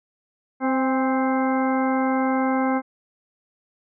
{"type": "harmonic tone with a mistuned harmonic", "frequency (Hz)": 261.6, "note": "C4", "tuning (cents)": 0, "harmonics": [1, 2, 3, 4, 5, 6, 8], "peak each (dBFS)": [-21, -27, -26, -30, -33, -34, -35], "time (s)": [0.6, 2.82], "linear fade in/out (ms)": 50, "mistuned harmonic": 3, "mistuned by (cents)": 33, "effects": []}